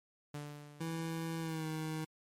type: tone with exponential decay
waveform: sawtooth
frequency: 146.83 Hz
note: D3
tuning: in tune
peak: -36 dBFS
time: 0.34-1.54 s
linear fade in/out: 5 ms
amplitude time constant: 260 ms
type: tone with pitch glide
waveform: 25% pulse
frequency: 163.9 to 157.31 Hz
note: E3 to D#3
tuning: -10 to +19 cents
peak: -33 dBFS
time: 0.8-2.05 s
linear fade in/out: 10 ms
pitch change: -71 cents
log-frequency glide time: 1.4-1.66 s
effects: MP3 64 kbps